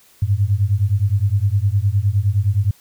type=beating tone pair; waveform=sine; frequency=95.9 / 105.6 Hz; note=G2 / G#2; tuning=-37 / +29 cents; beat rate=9.7 Hz; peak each=-17 dBFS; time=0.22-2.71 s; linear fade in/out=5 ms; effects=white hiss -52 dBFS RMS until 2.8 s